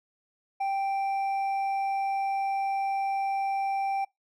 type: tone with hard clipping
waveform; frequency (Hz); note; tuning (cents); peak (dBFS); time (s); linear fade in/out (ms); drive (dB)
sine; 784; G5; 0; -27; 0.6-4.05; 10; 4
effects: noise-tail reverb RT60 0.2 s tail -25 dB re dry